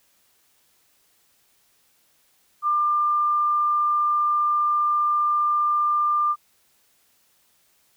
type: tone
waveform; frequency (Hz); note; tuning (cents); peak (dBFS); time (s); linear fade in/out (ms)
sine; 1195; D6; +30; -18; 2.62-6.36; 50
effects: white hiss -63 dBFS RMS until 7.96 s